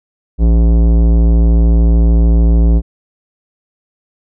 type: tone with tanh clipping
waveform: sine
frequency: 56.7 Hz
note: A#1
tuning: 47 cents flat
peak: -8 dBFS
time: 0.38-2.82 s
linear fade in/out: 50 ms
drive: 16 dB
effects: none